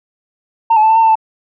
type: tone with pitch steps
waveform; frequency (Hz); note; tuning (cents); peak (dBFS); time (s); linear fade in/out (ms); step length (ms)
sine; 911 / 858 / 879 / 889 / 906 / 892 / 882; A#5 / A5 / A5 / A5 / A#5 / A5 / A5; -40 / -44 / -2 / +18 / -50 / +23 / +4; -5; 0.7-1.155; 10; 65
effects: tanh soft clip ceiling -4 dBFS